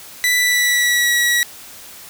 sawtooth tone with pitch glide, 1980 to 1925.9 Hz, B6 to B6, +4 to -44 cents, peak -10 dBFS, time 0.24-1.43 s, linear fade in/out 0 ms, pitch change -48 cents, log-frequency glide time 0.38-1.12 s, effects white hiss -38 dBFS RMS until 2.09 s

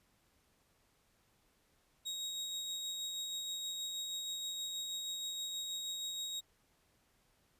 30% pulse tone with tremolo, 3779 Hz, A#7, 23 cents sharp, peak -35 dBFS, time 2.05-6.41 s, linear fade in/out 20 ms, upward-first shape sine, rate 6.3 Hz, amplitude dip 25%, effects pink hiss -73 dBFS RMS until 7.59 s + resampled to 32000 Hz

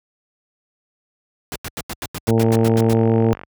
pink noise bursts, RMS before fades -27 dBFS, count 12, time 1.52-2.932 s, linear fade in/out 0 ms, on 37 ms, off 88 ms
harmonic tone, 113.3 Hz, A#2, 49 cents flat, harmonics 1 / 2 / 3 / 4 / 5 / 6 / 7 / 8, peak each -17 / -18 / -22 / -19 / -29 / -32 / -31 / -34 dBFS, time 2.28-3.33 s, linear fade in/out 0 ms
click train, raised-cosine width 0.5 ms, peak -19 dBFS, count 51, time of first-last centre 2.38-3.435 s, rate 47.4 Hz
effects high-pass 60 Hz 12 dB/octave

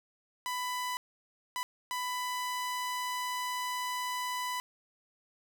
sawtooth tone bursts at uneven times, 996 Hz, B5, 14 cents sharp, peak -29 dBFS, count 3, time 0.46-0.97 / 1.56-1.63 / 1.91-4.6 s, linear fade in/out 0 ms, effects none

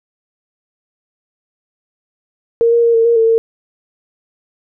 sine tone with pitch steps, 464 / 469.3 / 465.8 / 455.2 / 467.7 / 450.2 / 454.4 Hz, A#4 / A#4 / A#4 / A#4 / A#4 / A4 / A#4, -8 / +12 / -1 / -41 / +6 / +40 / -44 cents, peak -8 dBFS, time 2.61-3.38 s, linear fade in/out 0 ms, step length 110 ms, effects none

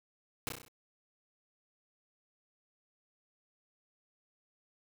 pink noise with echo, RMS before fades -36 dBFS, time 0.47-0.49 s, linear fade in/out 0 ms, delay 32 ms, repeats 6, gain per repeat -4 dB, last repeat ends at 0.682 s, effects none

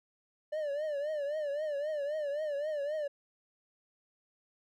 triangle tone with vibrato, 592 Hz, D5, 14 cents sharp, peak -30 dBFS, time 0.52-3.08 s, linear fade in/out 10 ms, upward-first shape triangle, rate 3.8 Hz, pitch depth 120 cents each way, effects none

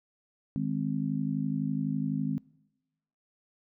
sine chord, Ab major, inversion second, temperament just, 155.74 / 207.7 / 259.6 Hz, Eb3 / Ab3 / C4, +2 / 0 / -13 cents, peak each -32 dBFS, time 0.56-2.38 s, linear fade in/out 0 ms, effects noise-tail reverb RT60 1.0 s tail -24 dB re dry

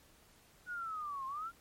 sine linear two-way sweep, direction down then up, 1480 to 1046.5 to 1408 Hz, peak -38 dBFS, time 0.66-1.52 s, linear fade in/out 50 ms, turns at 1.26 s, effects pink hiss -64 dBFS RMS until 1.6 s + MP3 64 kbps

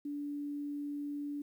sine tone with quantisation, 289.3 Hz, D4, 26 cents flat, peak -36 dBFS, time 0.05-1.42 s, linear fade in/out 5 ms, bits 11, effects none

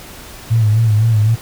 sine tone with vibrato, 110 Hz, A2, in tune, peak -9 dBFS, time 0.5-1.36 s, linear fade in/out 20 ms, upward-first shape sine, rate 3.9 Hz, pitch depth 77 cents each way, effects pink hiss -35 dBFS RMS until 1.41 s

